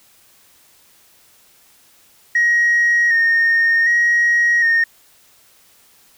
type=tone with vibrato; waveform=sine; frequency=1864.7 Hz; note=A#6; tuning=in tune; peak=-10 dBFS; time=2.35-4.84 s; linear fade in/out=5 ms; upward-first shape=square; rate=0.66 Hz; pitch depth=24 cents each way; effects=tanh soft clip ceiling -9 dBFS + white hiss -52 dBFS RMS until 6.17 s